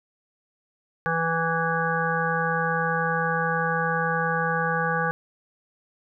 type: harmonic tone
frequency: 164.81 Hz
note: E3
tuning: in tune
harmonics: 1 / 3 / 5 / 7 / 9 / 10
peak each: -29 / -29 / -29 / -29 / -29 / -29 dBFS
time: 1.06-5.11 s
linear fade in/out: 0 ms
effects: none